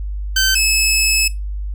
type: tone pair in turn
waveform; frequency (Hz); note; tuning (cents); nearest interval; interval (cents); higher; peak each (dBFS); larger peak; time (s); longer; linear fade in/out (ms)
15% pulse; 1543 / 2595; G6 / E7; -28 / -28; major sixth; 900; second; -6; neither; 0.36-0.55 / 0.55-1.28; second; 5
effects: noise-tail reverb RT60 0.2 s tail -18 dB re dry + added 50 Hz sine -21 dBFS peak until 1.74 s